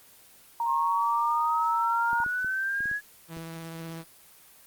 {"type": "tone", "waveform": "sine", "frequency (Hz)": 932.3, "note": "A#5", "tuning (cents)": 0, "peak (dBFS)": -25, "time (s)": [0.6, 2.24], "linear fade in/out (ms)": 2}
{"type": "exponential sweep", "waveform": "sine", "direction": "up", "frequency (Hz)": [1059, 1689], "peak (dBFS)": -26, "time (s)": [0.65, 3.01], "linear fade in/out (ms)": 50}
{"type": "clicks", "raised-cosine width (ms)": 3, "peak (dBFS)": -31, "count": 8, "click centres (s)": [2.131, 2.202, 2.263, 2.446, 2.806, 2.857, 2.914, 3.37]}
{"type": "tone with vibrato", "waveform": "sawtooth", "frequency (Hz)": 164.3, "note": "E3", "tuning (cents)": -5, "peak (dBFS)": -32, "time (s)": [3.28, 4.05], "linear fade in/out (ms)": 50, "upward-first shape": "square", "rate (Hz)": 16, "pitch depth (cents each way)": 10}
{"effects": ["white hiss -54 dBFS RMS until 4.66 s", "Opus 24 kbps"]}